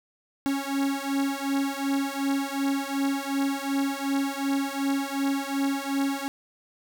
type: beating tone pair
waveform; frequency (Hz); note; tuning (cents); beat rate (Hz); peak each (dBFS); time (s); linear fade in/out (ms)
45% pulse; 274.4 / 277.1; C#4 / C#4; -17 / -1; 2.7; -28; 0.46-6.28; 0
effects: none